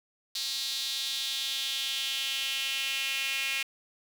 sawtooth tone with high-pass filter sweep, 271.1 Hz, C#4, 38 cents flat, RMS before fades -32 dBFS, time 0.35-3.63 s, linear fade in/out 5 ms, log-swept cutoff 4100 to 2500 Hz, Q 3.9, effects 8-bit

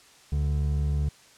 triangle tone pair together, 72.53 / 145.9 Hz, D2 / D3, -21 / -11 cents, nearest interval octave, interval 1210 cents, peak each -22 / -27 dBFS, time 0.32-1.09 s, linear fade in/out 5 ms, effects white hiss -54 dBFS RMS until 1.37 s + low-pass 8000 Hz 12 dB/octave

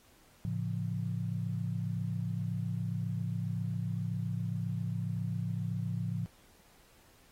sine chord, A augmented, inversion none, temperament just, 110 / 137.5 / 171.88 Hz, A2 / C#3 / E#3, 0 / -14 / -27 cents, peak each -35 / -38 / -36 dBFS, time 0.45-6.26 s, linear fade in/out 0 ms, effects pink hiss -63 dBFS RMS until 7.31 s + AAC 48 kbps

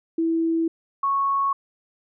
sine tone pair in turn, 328.4 / 1104.6 Hz, E4 / C#6, -6 / -6 cents, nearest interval octave + major sixth, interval 2100 cents, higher second, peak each -19 dBFS, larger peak neither, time 0.18-0.68 / 1.03-1.53 s, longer neither, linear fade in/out 5 ms, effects none

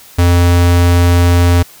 square tone, 87.31 Hz, F2, in tune, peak -7 dBFS, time 0.18-1.63 s, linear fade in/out 10 ms, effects white hiss -39 dBFS RMS until 1.8 s

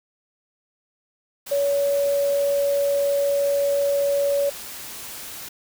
sine tone in noise, 565 Hz, C#5, 33 cents sharp, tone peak -18 dBFS, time 1.51-4.5 s, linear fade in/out 10 ms, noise white, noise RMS -36 dBFS, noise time 1.46-5.49 s, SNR +15 dB, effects none

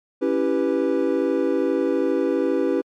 triangle chord, C# half-diminished seventh, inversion none, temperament equal, 277.2 / 329.6 / 392 / 493.9 Hz, C#4 / E4 / G4 / B4, 0 / 0 / 0 / 0 cents, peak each -22 dBFS, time 0.21-2.82 s, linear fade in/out 20 ms, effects MP3 64 kbps

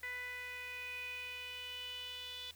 sawtooth tone with band-pass filter sweep, 496.1 Hz, B4, 8 cents sharp, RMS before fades -45 dBFS, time 0.03-2.51 s, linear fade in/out 2 ms, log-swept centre 2000 to 3400 Hz, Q 7.3, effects added 76 Hz sine -64 dBFS peak until 2.55 s + white hiss -62 dBFS RMS until 2.55 s

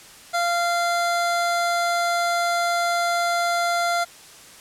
25% pulse tone, 692 Hz, F5, 16 cents flat, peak -16 dBFS, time 0.33-4.05 s, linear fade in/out 20 ms, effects white hiss -45 dBFS RMS until 4.6 s + low-pass 10000 Hz 12 dB/octave

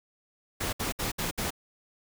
pink noise bursts, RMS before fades -31 dBFS, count 5, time 0.6-1.506 s, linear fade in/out 10 ms, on 130 ms, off 64 ms, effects none

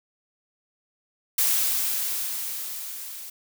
blue noise with level ramp, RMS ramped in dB -21 to -39 dBFS, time 1.38-3.3 s, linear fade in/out 5 ms, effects none

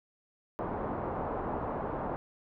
white low-pass noise, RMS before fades -35 dBFS, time 0.59-2.16 s, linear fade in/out 0 ms, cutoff 990 Hz, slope 24 dB/octave, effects none

